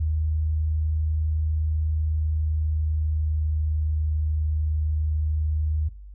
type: tone with pitch glide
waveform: sine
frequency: 77.9 to 77.01 Hz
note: D#2 to D#2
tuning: +3 to -17 cents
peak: -21 dBFS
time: 0-5.89 s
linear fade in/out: 10 ms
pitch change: -20 cents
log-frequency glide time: 1.83-4.13 s
effects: noise-tail reverb RT60 0.4 s tail -22 dB re dry + added 50 Hz sine -39 dBFS peak until 6.14 s